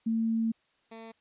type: tone pair in turn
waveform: sine / 15% pulse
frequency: 225.5 / 225.5 Hz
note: A3 / A3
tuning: +43 / +43 cents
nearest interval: unison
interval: 0 cents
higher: neither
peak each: -25 / -37 dBFS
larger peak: first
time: 0.06-0.52 / 0.91-1.12 s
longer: first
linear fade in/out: 10 ms
effects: white hiss -70 dBFS RMS until 1.2 s + resampled to 8000 Hz